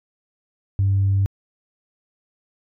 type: tone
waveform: sine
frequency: 98 Hz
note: G2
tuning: in tune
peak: -14 dBFS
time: 0.79-1.26 s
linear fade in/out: 0 ms
effects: tanh soft clip ceiling -12 dBFS